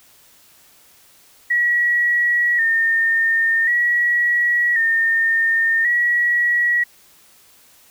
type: tone with vibrato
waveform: sine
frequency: 1871 Hz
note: A#6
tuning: 6 cents sharp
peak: -14 dBFS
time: 1.5-6.84 s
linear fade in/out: 10 ms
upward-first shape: square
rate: 0.46 Hz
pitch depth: 46 cents each way
effects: white hiss -51 dBFS RMS until 7.9 s